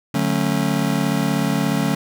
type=chord; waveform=square; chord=D major seventh; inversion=none; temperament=just; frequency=146.83 / 183.54 / 220.2 / 275.3 Hz; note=D3 / F#3 / A3 / C#4; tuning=0 / -14 / +2 / -12 cents; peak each=-24 dBFS; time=0.14-1.95 s; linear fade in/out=5 ms; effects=none